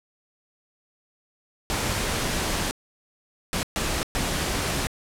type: noise bursts at uneven times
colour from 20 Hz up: pink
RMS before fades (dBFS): -26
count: 4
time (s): 1.7-2.71 / 3.53-3.63 / 3.76-4.03 / 4.15-4.87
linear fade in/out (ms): 0
effects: low-pass 11000 Hz 12 dB/octave